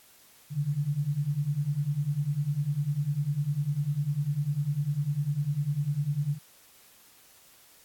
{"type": "beating tone pair", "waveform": "sine", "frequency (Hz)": [139, 149], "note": ["C#3", "D3"], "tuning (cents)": [5, 25], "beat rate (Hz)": 10, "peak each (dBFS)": [-30, -28], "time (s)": [0.5, 6.39], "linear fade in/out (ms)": 50, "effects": ["white hiss -57 dBFS RMS until 7.84 s", "AAC 64 kbps"]}